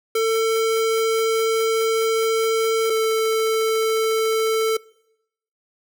square tone pair in turn, 447.6 / 443 Hz, A4 / A4, +30 / +12 cents, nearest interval unison, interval 18 cents, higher first, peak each -18 dBFS, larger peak neither, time 0.15-2.9 / 2.9-4.77 s, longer first, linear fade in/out 5 ms, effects noise-tail reverb RT60 0.8 s tail -23 dB re dry

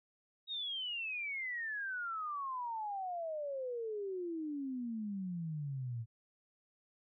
sine exponential sweep, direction down, 3805 to 111.3 Hz, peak -37 dBFS, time 0.47-6.06 s, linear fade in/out 50 ms, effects none

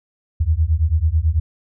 sine beating tone pair, 75.2 / 84.3 Hz, D2 / E2, +42 / +39 cents, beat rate 9.1 Hz, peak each -17 dBFS, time 0.4-1.4 s, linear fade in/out 10 ms, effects none

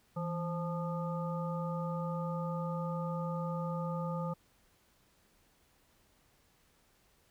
harmonic tone with a mistuned harmonic, 174.61 Hz, F3, in tune, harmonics 1 / 3 / 5 / 7, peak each -35 / -40 / -44 / -43 dBFS, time 0.16-4.34 s, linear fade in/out 10 ms, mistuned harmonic 1, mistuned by -99 cents, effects pink hiss -69 dBFS RMS until 7.3 s

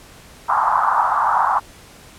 pink band-pass noise, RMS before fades -17 dBFS, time 0.48-1.6 s, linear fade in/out 20 ms, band 800 to 1300 Hz, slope 48 dB/octave, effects pink hiss -44 dBFS RMS until 2.18 s + low-pass 12000 Hz 12 dB/octave

